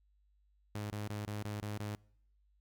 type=tone bursts; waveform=sawtooth; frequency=104.6 Hz; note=G#2; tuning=13 cents sharp; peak=-34 dBFS; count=7; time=0.75-1.95 s; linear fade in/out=0 ms; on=150 ms; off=25 ms; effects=noise-tail reverb RT60 0.7 s tail -26 dB re dry + added 50 Hz sine -68 dBFS peak until 2.6 s